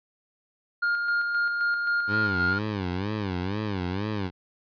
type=tone with tremolo; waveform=triangle; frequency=1412 Hz; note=F6; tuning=19 cents sharp; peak=-20 dBFS; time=0.82-2.59 s; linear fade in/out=10 ms; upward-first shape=square; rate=3.8 Hz; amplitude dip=35%
type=tone with vibrato; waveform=15% pulse; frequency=98 Hz; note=G2; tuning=in tune; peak=-21 dBFS; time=2.07-4.31 s; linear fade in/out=50 ms; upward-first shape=sine; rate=2.1 Hz; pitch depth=170 cents each way
effects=resampled to 11025 Hz